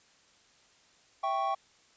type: chord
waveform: triangle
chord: C# diminished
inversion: first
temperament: equal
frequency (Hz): 659.3 / 784 / 1108.7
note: E5 / G5 / C#6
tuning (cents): 0 / 0 / 0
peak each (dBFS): -34 / -29 / -30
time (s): 1.23-1.55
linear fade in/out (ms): 10
effects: white hiss -63 dBFS RMS until 1.96 s + resampled to 16000 Hz